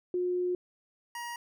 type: tone pair in turn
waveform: sine / 25% pulse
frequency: 359.3 / 949.6 Hz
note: F4 / A#5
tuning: +49 / +32 cents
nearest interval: octave + perfect fourth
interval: 1683 cents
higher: second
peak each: -27 / -33 dBFS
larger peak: first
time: 0.14-0.55 / 1.15-1.36 s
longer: first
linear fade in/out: 2 ms
effects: none